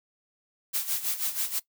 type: noise with tremolo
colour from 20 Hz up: blue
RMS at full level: -27 dBFS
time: 0.73-1.6 s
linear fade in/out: 20 ms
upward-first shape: sine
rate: 6.2 Hz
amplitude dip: 75%
effects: noise-tail reverb RT60 0.1 s tail -19 dB re dry